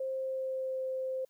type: tone with pitch glide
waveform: sine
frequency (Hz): 528 to 521.9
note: C5 to C5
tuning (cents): +16 to -4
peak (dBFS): -32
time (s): 0-1.25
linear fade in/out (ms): 5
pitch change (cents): -20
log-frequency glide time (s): 0.11-0.85
effects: white hiss -74 dBFS RMS until 1.29 s